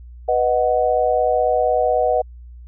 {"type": "chord", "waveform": "sine", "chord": "B major", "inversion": "none", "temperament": "equal with one note detuned", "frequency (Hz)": [493.9, 624.1, 740], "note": ["B4", "D#5", "F#5"], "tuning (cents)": [0, 5, 0], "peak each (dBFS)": -19, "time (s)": [0.28, 2.22], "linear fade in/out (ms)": 10, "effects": ["added 60 Hz sine -36 dBFS peak until 2.67 s"]}